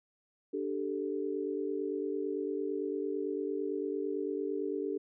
sine chord, D suspended fourth, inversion none, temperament just, 293.7 / 391.6 / 440.5 Hz, D4 / G4 / A4, 0 / -2 / +2 cents, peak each -37 / -35 / -37 dBFS, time 0.53-4.98 s, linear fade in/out 10 ms, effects none

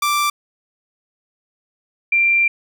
sawtooth / sine tone pair in turn, 1174.7 / 2368 Hz, D6 / D7, 0 / +14 cents, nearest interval octave, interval 1214 cents, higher second, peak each -12 dBFS, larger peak neither, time 0.02-0.3 / 2.12-2.48 s, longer second, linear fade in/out 5 ms, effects none

